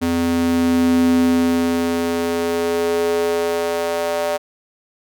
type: tone with high-pass filter sweep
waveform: square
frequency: 84.5 Hz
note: E2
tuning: 43 cents sharp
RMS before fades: -18 dBFS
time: 0.01-4.38 s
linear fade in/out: 20 ms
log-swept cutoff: 190 to 580 Hz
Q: 4
effects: none